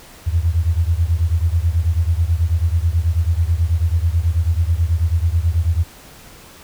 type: beating tone pair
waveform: sine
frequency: 80.2 / 89.4 Hz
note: E2 / F2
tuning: -47 / +41 cents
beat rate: 9.2 Hz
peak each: -16 / -18 dBFS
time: 0.26-5.84 s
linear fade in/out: 20 ms
effects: pink hiss -42 dBFS RMS until 6.63 s